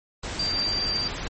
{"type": "tone in noise", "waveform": "sine", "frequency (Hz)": 4699, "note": "D8", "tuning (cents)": 0, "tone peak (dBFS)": -24, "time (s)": [0.39, 1.08], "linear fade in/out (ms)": 5, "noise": "pink", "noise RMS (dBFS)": -32, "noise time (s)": [0.23, 1.28], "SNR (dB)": 5, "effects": ["low-pass 10000 Hz 12 dB/octave", "MP3 32 kbps"]}